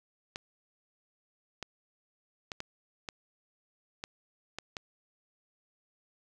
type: clicks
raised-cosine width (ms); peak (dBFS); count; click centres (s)
0.2; -20; 8; 0.359 / 1.627 / 2.518 / 2.604 / 3.088 / 4.039 / 4.586 / 4.768
effects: none